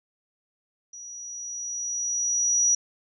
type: tone with level ramp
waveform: sine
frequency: 5820 Hz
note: F#8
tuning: 29 cents flat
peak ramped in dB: -39 to -17 dBFS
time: 0.93-2.75 s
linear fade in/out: 5 ms
effects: none